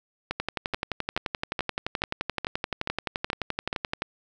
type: two click trains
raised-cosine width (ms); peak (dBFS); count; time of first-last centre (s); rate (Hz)
0.3; -12 / -11; 9 / 43; 0.31-3.729 / 0.4-4.021; 2.34 / 11.6
effects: none